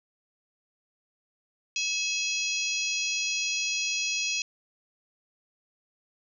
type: harmonic tone with a mistuned harmonic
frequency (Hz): 827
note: G#5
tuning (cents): -8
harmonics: 3 / 4 / 5 / 6 / 7 / 8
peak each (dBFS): -30 / -35 / -36 / -36 / -34 / -36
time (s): 1.76-4.42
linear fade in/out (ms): 2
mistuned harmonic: 3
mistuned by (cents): +68
effects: none